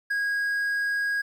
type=tone with ADSR envelope; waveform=triangle; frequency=1643 Hz; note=G#6; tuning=19 cents flat; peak=-20 dBFS; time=0.1-1.22 s; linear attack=12 ms; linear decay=4 ms; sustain=-2 dB; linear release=12 ms; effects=10-bit